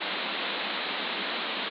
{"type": "band-pass noise", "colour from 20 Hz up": "white", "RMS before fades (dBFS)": -32, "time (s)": [0, 1.7], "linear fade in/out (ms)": 20, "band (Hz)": [180, 4100], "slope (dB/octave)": 96, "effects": []}